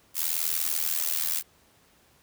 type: noise with amplitude modulation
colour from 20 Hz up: blue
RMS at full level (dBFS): -24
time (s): 0.14-1.43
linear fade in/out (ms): 50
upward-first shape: sine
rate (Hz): 80.5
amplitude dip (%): 90
effects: pink hiss -61 dBFS RMS until 2.22 s + high-pass 60 Hz 12 dB/octave